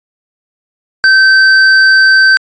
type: tone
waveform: square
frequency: 1548 Hz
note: G6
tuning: 22 cents flat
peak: -4 dBFS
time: 1.04-2.37 s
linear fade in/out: 0 ms
effects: resampled to 16000 Hz